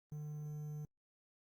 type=tone with quantisation; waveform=triangle; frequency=150 Hz; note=D3; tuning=37 cents sharp; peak=-40 dBFS; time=0.12-0.85 s; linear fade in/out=0 ms; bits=11; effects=Opus 32 kbps